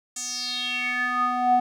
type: tone with band-pass filter sweep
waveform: square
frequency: 248 Hz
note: B3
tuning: 7 cents sharp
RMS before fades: -25 dBFS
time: 0.16-1.6 s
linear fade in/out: 5 ms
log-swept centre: 7400 to 660 Hz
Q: 5.6
effects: none